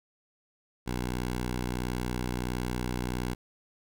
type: tone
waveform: 10% pulse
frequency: 61.5 Hz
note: B1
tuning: 7 cents flat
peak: -22 dBFS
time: 0.86-3.35 s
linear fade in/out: 20 ms
effects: none